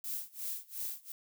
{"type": "noise with tremolo", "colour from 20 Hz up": "violet", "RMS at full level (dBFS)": -37, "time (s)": [0.04, 1.12], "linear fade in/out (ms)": 2, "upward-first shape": "sine", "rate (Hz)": 2.8, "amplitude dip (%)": 95, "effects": []}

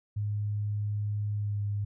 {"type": "tone with pitch glide", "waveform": "sine", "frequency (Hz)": [104, 102.39], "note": ["G#2", "G#2"], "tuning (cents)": [3, -24], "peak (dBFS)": -28, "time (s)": [0.16, 1.85], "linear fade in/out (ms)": 10, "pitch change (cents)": -27, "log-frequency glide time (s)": [1.35, 1.61], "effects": []}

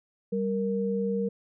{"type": "tone pair together", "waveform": "sine", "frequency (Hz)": [196.01, 466.2], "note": ["G3", "A#4"], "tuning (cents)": [0, 0], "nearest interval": "octave + minor third", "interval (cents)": 1500, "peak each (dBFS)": -28, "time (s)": [0.32, 1.29], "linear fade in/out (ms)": 10, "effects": []}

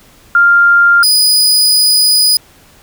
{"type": "tone pair in turn", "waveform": ["sine", "sawtooth"], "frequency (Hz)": [1396.9, 4964], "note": ["F6", "D#8"], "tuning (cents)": [0, -5], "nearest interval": "octave + minor seventh", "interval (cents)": 2195, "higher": "second", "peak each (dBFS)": -4, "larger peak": "neither", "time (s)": [[0.35, 1.03], [1.03, 2.37]], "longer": "second", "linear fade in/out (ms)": 2, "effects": ["pink hiss -44 dBFS RMS until 2.82 s"]}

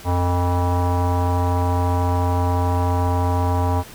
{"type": "tone with low-pass filter", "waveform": "square", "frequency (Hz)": 88.6, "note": "F2", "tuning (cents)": 25, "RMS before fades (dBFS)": -19, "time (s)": [0.04, 3.84], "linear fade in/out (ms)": 50, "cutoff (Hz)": 920, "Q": 4.8, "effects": ["pink hiss -40 dBFS RMS until 3.94 s"]}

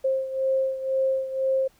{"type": "beating tone pair", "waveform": "sine", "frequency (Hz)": [530, 532], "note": ["C5", "C5"], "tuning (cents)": [22, 29], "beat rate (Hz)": 2, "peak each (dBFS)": [-23, -28], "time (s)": [0.04, 1.68], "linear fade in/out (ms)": 10, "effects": ["pink hiss -61 dBFS RMS until 1.79 s"]}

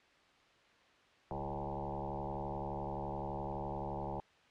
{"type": "tone with frequency modulation", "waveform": "sine", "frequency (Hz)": 475.6, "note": "A#4", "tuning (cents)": 35, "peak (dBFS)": -37, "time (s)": [1.31, 4.2], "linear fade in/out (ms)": 0, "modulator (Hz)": 71.7, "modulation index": 6.1, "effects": ["white hiss -65 dBFS RMS until 4.5 s", "low-pass 3000 Hz 12 dB/octave"]}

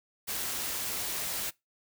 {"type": "noise", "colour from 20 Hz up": "white", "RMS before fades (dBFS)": -34, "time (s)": [0.27, 1.51], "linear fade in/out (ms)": 20, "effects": ["noise-tail reverb RT60 0.2 s tail -23 dB re dry"]}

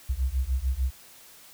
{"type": "beating tone pair", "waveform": "sine", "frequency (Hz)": [61.6, 68.3], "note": ["B1", "C#2"], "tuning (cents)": [-4, -25], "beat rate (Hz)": 6.7, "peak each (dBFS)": -27, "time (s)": [0.09, 0.91], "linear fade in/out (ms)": 10, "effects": ["white hiss -51 dBFS RMS until 1.53 s"]}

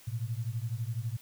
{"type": "beating tone pair", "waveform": "sine", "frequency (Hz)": [110, 122], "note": ["A2", "B2"], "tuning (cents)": [0, -21], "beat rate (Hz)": 12, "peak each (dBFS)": [-34, -35], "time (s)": [0.07, 1.17], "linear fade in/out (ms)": 10, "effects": ["white hiss -56 dBFS RMS until 1.21 s"]}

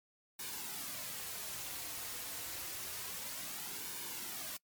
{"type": "noise with flanger", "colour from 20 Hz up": "white", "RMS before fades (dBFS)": -43, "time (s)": [0.39, 4.57], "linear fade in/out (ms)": 5, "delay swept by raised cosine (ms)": [1.5, 5.2], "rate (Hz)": 0.28, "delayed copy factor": -0.55, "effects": ["noise-tail reverb RT60 0.1 s tail -24 dB re dry", "MP3 96 kbps"]}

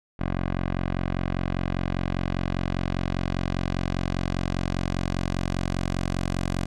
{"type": "tone with low-pass filter sweep", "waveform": "10% pulse", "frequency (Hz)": 45.01, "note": "F#1", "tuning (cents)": -47, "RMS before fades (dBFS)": -27, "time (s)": [0.19, 6.66], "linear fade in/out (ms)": 10, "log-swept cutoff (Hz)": [2100, 8800], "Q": 0.84, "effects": []}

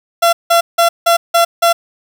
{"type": "tone bursts", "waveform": "30% pulse", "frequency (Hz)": 680, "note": "F5", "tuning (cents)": -46, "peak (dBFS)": -5, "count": 6, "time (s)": [0.22, 1.73], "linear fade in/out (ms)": 10, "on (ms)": 110, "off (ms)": 170, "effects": ["7-bit"]}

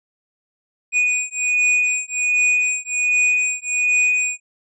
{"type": "beating tone pair", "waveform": "square", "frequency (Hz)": [2474, 2475.3], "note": ["D#7", "D#7"], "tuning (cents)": [-10, -10], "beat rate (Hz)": 1.3, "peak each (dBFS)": -20, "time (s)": [0.92, 4.4], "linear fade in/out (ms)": 50, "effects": ["resampled to 24000 Hz"]}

